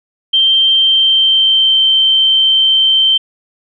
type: tone with pitch glide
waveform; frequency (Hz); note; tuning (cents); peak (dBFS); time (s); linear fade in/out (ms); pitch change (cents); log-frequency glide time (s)
sine; 3143 to 3116; G7 to G7; +4 to -11; -7; 0.33-3.18; 10; -15; 0.74-1.81
effects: none